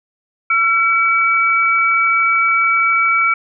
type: tone pair together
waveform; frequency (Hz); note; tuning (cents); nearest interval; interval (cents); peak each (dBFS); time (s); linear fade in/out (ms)
sine; 1353.5 / 2285; E6 / D7; +45 / -48; major sixth; 907; -14; 0.5-3.34; 5
effects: none